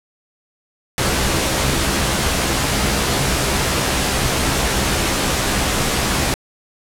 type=noise with comb filter; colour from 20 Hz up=pink; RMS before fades=-18 dBFS; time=0.98-6.34 s; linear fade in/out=0 ms; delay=15 ms; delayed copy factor=+0.55; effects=low-pass 11000 Hz 12 dB/octave